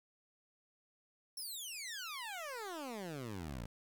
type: exponential sweep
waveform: 15% pulse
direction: down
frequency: 5530 to 52.3 Hz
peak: -36 dBFS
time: 1.37-3.66 s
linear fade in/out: 5 ms
effects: 11-bit